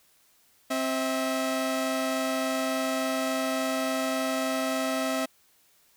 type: tone pair together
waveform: sawtooth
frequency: 263.9 / 648 Hz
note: C4 / E5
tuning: +15 / -30 cents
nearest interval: octave + major third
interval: 1555 cents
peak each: -25 dBFS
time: 0.7-5.26 s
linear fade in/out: 10 ms
effects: white hiss -63 dBFS RMS until 5.96 s